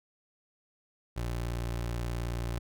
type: tone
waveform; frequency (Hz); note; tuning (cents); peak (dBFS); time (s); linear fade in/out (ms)
25% pulse; 58.7; A#1; +13; -28; 1.16-2.59; 10
effects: none